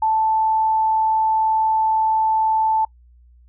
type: tone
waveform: sine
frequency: 879 Hz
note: A5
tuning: 2 cents flat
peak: -15 dBFS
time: 0.02-2.85 s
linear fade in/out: 5 ms
effects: noise-tail reverb RT60 0.1 s tail -23 dB re dry + added 60 Hz sine -47 dBFS peak until 3.48 s